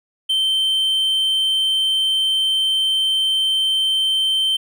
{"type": "tone", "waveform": "triangle", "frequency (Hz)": 3110, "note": "G7", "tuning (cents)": -14, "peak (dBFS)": -14, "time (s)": [0.29, 4.57], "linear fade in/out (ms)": 10, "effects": []}